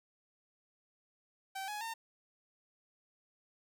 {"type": "tone with pitch steps", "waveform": "sawtooth", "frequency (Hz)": [773, 838.1, 908.7], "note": ["G5", "G#5", "A#5"], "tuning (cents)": [-24, 16, -44], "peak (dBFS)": -35, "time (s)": [1.55, 1.94], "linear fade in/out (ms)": 10, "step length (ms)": 130, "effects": []}